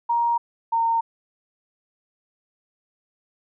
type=tone pair in turn; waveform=sine; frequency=940 / 916.9 Hz; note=A#5 / A#5; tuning=+14 / -29 cents; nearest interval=unison; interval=43 cents; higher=first; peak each=-18 dBFS; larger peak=neither; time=0.09-0.38 / 0.72-1.01 s; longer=neither; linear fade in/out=10 ms; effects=none